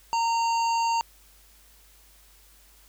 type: harmonic tone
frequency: 922 Hz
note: A#5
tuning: 19 cents flat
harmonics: 1 / 3 / 5 / 7 / 8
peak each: -22 / -35 / -36 / -41 / -42 dBFS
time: 0.13-1.01 s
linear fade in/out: 0 ms
effects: added 50 Hz sine -57 dBFS peak until 2.88 s + white hiss -57 dBFS RMS until 2.88 s